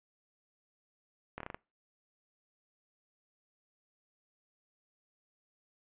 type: slowing click train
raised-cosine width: 0.5 ms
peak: -25 dBFS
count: 6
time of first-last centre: 1.38-1.545 s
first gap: 24 ms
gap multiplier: 1.16
effects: noise-tail reverb RT60 0.3 s tail -24 dB re dry + resampled to 8000 Hz